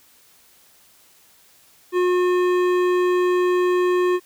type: tone with hard clipping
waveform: triangle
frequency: 360 Hz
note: F#4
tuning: 47 cents flat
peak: -18 dBFS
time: 1.92-4.2 s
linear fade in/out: 50 ms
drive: 17 dB
effects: white hiss -54 dBFS RMS until 4.25 s